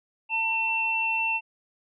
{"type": "tone pair together", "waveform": "sine", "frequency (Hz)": [897, 2698], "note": ["A5", "E7"], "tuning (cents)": [33, 40], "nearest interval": "octave + perfect fifth", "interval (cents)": 1907, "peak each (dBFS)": [-30, -24], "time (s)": [0.29, 1.41], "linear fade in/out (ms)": 50, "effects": []}